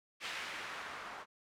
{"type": "noise with low-pass filter sweep", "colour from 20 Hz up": "blue", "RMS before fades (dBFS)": -44, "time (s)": [0.2, 1.26], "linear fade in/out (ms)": 50, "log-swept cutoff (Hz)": [2500, 1100], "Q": 1.2, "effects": []}